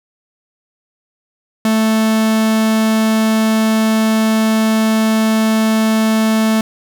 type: tone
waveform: 45% pulse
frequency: 220 Hz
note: A3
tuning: in tune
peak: -11 dBFS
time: 1.65-6.61 s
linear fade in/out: 2 ms
effects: none